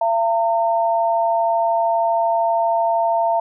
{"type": "tone pair together", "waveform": "sine", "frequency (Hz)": [678.2, 911], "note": ["E5", "A#5"], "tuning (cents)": [49, -40], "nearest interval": "perfect fourth", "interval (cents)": 511, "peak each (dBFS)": [-17, -19], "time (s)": [0.01, 3.4], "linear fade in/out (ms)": 5, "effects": []}